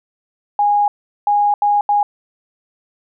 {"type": "tone bursts at uneven times", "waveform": "sine", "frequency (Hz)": 823, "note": "G#5", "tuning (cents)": -16, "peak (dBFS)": -11, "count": 4, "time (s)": [[0.59, 0.88], [1.27, 1.54], [1.62, 1.81], [1.89, 2.03]], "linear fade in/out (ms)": 2, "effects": []}